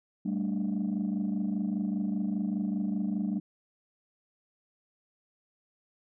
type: chord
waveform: sine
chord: G suspended second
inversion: none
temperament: equal with one note detuned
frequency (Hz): 194.98 / 220 / 293.7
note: G3 / A3 / D4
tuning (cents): -9 / 0 / 0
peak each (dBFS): -29 / -31 / -34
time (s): 0.25-3.4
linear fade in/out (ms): 10
effects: tanh soft clip ceiling -23 dBFS